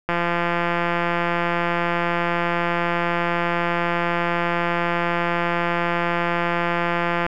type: click train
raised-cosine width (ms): 0.5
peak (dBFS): -7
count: 1235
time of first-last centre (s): 0.09-7.264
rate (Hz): 172
effects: none